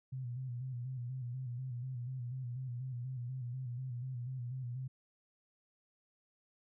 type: tone with vibrato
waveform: sine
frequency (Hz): 125.6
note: B2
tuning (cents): +30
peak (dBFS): -38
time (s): 0.12-4.88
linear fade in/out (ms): 10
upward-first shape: square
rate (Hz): 4.1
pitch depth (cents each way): 65
effects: none